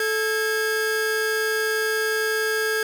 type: tone pair together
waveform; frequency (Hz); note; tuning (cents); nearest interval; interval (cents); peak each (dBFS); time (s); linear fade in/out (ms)
45% pulse; 436.8 / 1630.2; A4 / G#6; -13 / -33; octave + major seventh; 2280; -24; 0-2.83; 2
effects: none